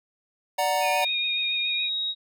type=chord; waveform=square; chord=D augmented; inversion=none; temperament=equal; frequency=587.3 / 740 / 932.3 Hz; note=D5 / F#5 / A#5; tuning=0 / 0 / 0 cents; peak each=-28 / -26 / -28 dBFS; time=0.58-1.05 s; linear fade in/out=10 ms
type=tone with vibrato; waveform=sine; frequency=2451 Hz; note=D#7; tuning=27 cents flat; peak=-28 dBFS; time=0.8-1.9 s; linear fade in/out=50 ms; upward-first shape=triangle; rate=7.1 Hz; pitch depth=36 cents each way
type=tone with pitch glide; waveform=sine; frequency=3729 to 3790 Hz; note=A#7 to A#7; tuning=0 to +28 cents; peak=-25 dBFS; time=1-2.15 s; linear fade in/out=50 ms; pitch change=+28 cents; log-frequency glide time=1.61-1.85 s
effects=none